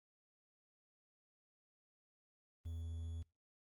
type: tone with quantisation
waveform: triangle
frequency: 82.8 Hz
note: E2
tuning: 8 cents sharp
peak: -40 dBFS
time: 2.65-3.23 s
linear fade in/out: 10 ms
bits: 11
effects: noise-tail reverb RT60 0.3 s tail -25 dB re dry + Opus 32 kbps